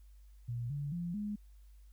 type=tone with pitch steps; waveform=sine; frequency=119.4 / 143.64 / 172.8 / 207.9 Hz; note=A#2 / D3 / F3 / G#3; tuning=+42 / -38 / -18 / +2 cents; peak=-35 dBFS; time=0.48-1.36 s; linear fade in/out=10 ms; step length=220 ms; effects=added 50 Hz sine -54 dBFS peak until 1.92 s + white hiss -75 dBFS RMS until 1.92 s